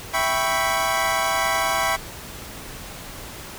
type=chord; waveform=25% pulse; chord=C# half-diminished seventh; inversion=first; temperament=equal; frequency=659.3 / 784 / 987.8 / 1108.7 Hz; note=E5 / G5 / B5 / C#6; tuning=0 / 0 / 0 / 0 cents; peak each=-22 dBFS; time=0.13-1.97 s; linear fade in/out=20 ms; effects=pink hiss -37 dBFS RMS until 3.58 s